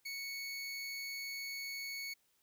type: tone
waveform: 25% pulse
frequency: 2217 Hz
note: C#7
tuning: in tune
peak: -37 dBFS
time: 0.05-2.14 s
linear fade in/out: 10 ms
effects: white hiss -75 dBFS RMS until 2.42 s